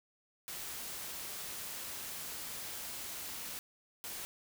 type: noise bursts at uneven times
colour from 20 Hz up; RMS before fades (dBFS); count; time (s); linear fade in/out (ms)
white; -43; 2; 0.48-3.59 / 4.04-4.25; 0
effects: none